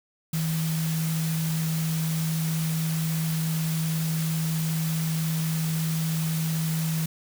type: tone in noise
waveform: sine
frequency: 160.4 Hz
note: E3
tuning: 47 cents flat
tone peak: -24 dBFS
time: 0.33-7.06 s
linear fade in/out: 5 ms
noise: white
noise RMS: -35 dBFS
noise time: 0.33-7.06 s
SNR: +8 dB
effects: none